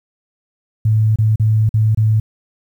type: tone with dropouts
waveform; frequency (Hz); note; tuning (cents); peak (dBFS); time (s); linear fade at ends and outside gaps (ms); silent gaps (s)
sine; 109; A2; -16; -10; 0.85-2.2; 5; 1.159-1.186 / 1.359-1.397 / 1.692-1.74 / 1.948-1.973
effects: 8-bit